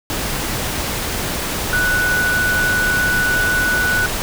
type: tone in noise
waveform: sine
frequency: 1480 Hz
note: F#6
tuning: in tune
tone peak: -15 dBFS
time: 1.73-4.06 s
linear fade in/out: 0 ms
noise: pink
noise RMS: -22 dBFS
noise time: 0.1-4.22 s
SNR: +4 dB
effects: none